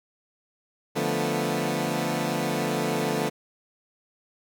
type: chord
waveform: 15% pulse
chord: B half-diminished seventh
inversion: first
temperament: equal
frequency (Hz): 146.83 / 174.61 / 220 / 246.9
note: D3 / F3 / A3 / B3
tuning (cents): 0 / 0 / 0 / 0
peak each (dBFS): -24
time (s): 0.95-3.3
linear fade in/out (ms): 20
effects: none